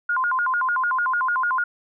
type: tone with vibrato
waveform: sine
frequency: 1217 Hz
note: D#6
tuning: 39 cents flat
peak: -19 dBFS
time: 0.09-1.64 s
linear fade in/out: 5 ms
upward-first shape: square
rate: 6.7 Hz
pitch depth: 280 cents each way
effects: none